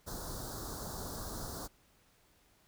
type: band-stop noise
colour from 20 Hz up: pink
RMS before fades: -42 dBFS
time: 0.06-1.68 s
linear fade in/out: 20 ms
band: 1500 to 4000 Hz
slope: 48 dB/octave
effects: pink hiss -68 dBFS RMS until 2.67 s